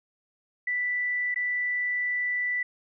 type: tone with dropouts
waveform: sine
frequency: 1975.5 Hz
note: B6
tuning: in tune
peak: -25 dBFS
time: 0.67-2.63 s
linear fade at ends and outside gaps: 5 ms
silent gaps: 1.344-1.359 s
effects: none